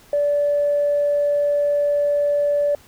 sine tone, 580 Hz, D5, 22 cents flat, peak -15 dBFS, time 0.13-2.75 s, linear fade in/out 2 ms, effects tanh soft clip ceiling -11 dBFS + pink hiss -50 dBFS RMS until 2.87 s

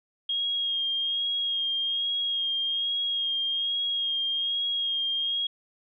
sine tone with vibrato, 3253 Hz, G#7, 37 cents flat, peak -25 dBFS, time 0.29-5.47 s, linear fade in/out 5 ms, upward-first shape sine, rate 1.2 Hz, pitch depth 24 cents each way, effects none

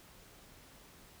silence, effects pink hiss -58 dBFS RMS until 1.2 s

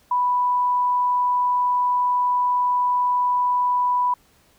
sine tone, 987.8 Hz, B5, in tune, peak -17 dBFS, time 0.11-4.14 s, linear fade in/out 5 ms, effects pink hiss -58 dBFS RMS until 4.58 s

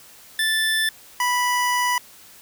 25% pulse tone pair in turn, 1760 / 984.6 Hz, A6 / B5, 0 / -6 cents, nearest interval minor seventh, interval 1006 cents, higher first, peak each -15 dBFS, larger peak neither, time 0.39-0.89 / 1.2-1.98 s, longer second, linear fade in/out 2 ms, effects white hiss -47 dBFS RMS until 2.41 s

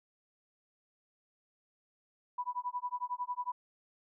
sine tone with tremolo, 986 Hz, B5, 3 cents flat, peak -31 dBFS, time 2.38-3.52 s, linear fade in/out 5 ms, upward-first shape sine, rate 11 Hz, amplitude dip 100%, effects none

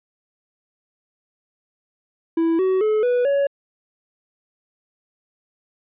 triangle tone with pitch steps, 329.6 / 376.4 / 429.9 / 491 / 560.8 Hz, E4 / F#4 / A4 / B4 / C#5, 0 / +30 / -40 / -10 / +20 cents, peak -14 dBFS, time 2.37-3.47 s, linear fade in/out 5 ms, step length 220 ms, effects resampled to 8000 Hz

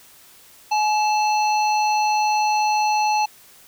harmonic tone with a mistuned harmonic, 849 Hz, G#5, 38 cents sharp, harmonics 1 / 3 / 5 / 7, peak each -17 / -27 / -31 / -34 dBFS, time 0.71-3.26 s, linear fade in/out 10 ms, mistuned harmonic 3, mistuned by +71 cents, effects white hiss -49 dBFS RMS until 3.67 s

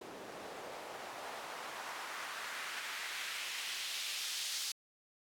white noise with band-pass filter sweep, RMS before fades -43 dBFS, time 0.01-4.72 s, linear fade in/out 5 ms, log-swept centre 420 to 4600 Hz, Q 1.3, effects AAC 64 kbps

